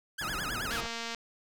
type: tone with vibrato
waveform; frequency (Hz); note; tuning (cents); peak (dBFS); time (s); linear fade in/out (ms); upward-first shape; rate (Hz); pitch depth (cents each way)
sawtooth; 1456; F#6; -28; -30; 0.18-0.81; 10; sine; 9.4; 280
type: low-pass noise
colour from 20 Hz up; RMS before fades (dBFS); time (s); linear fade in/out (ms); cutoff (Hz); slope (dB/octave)
pink; -40; 0.21-0.87; 2; 2200; 48
type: click train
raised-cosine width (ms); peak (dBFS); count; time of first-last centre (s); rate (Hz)
0.2; -20; 102; 0.71-1.147; 231
effects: none